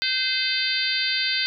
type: harmonic tone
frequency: 516 Hz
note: C5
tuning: 24 cents flat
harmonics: 3 / 4 / 5 / 6 / 7 / 8 / 9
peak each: -30 / -29 / -31 / -31 / -29 / -30 / -26 dBFS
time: 0.02-1.46 s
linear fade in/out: 0 ms
effects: none